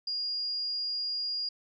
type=tone; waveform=sine; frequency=4842 Hz; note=D#8; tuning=48 cents flat; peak=-30 dBFS; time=0.07-1.49 s; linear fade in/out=5 ms; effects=none